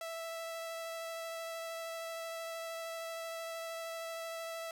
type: tone with vibrato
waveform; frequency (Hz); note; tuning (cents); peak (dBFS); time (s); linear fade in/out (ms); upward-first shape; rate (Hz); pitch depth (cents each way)
sawtooth; 659.3; E5; 0; -36; 0.01-4.71; 2; sine; 13; 9
effects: none